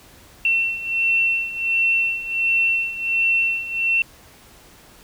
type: beating tone pair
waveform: sine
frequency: 2702 / 2703.4 Hz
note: E7 / E7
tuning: +42 / +43 cents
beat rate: 1.4 Hz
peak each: -23 / -19 dBFS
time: 0.45-4.02 s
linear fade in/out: 2 ms
effects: pink hiss -48 dBFS RMS until 5.03 s